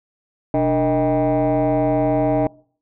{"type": "tone with frequency modulation", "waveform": "sine", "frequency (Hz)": 460.9, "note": "A#4", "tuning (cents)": -20, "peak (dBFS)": -13, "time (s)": [0.54, 2.47], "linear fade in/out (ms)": 2, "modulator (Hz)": 167, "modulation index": 1.9, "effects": ["noise-tail reverb RT60 0.5 s tail -25 dB re dry", "tanh soft clip ceiling -13 dBFS"]}